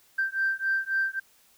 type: beating tone pair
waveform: sine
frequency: 1566 / 1569.7 Hz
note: G6 / G6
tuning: -2 / +2 cents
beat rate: 3.7 Hz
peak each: -27 dBFS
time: 0.18-1.2 s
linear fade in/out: 10 ms
effects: tanh soft clip ceiling -17 dBFS + white hiss -61 dBFS RMS until 1.57 s